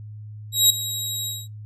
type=tone with ADSR envelope; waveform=20% pulse; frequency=3828 Hz; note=A#7; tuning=45 cents sharp; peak=-5 dBFS; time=0.52-1.48 s; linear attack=180 ms; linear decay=6 ms; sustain=-15 dB; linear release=210 ms; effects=noise-tail reverb RT60 0.2 s tail -25 dB re dry + added 106 Hz sine -35 dBFS peak until 1.65 s